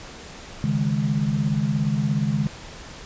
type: chord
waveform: sine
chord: C# suspended second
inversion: none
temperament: equal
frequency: 138.59 / 155.56 / 207.7 Hz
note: C#3 / D#3 / G#3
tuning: 0 / 0 / 0 cents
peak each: -24 dBFS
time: 0.64-2.47 s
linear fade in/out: 0 ms
effects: pink hiss -40 dBFS RMS until 3.05 s + resampled to 16000 Hz